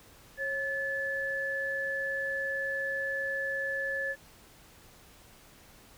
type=tone pair together; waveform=sine; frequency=544.3 / 1729 Hz; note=C#5 / A6; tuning=-32 / -31 cents; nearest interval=octave + minor sixth; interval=2001 cents; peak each=-36 / -31 dBFS; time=0.37-4.16 s; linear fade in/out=50 ms; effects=pink hiss -56 dBFS RMS until 5.97 s